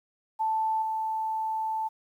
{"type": "tone with level steps", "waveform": "sine", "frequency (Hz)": 880, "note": "A5", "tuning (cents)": 0, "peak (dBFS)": [-24, -27], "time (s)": [0.39, 1.89], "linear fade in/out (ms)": 20, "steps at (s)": 0.82, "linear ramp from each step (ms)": 2, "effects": ["10-bit"]}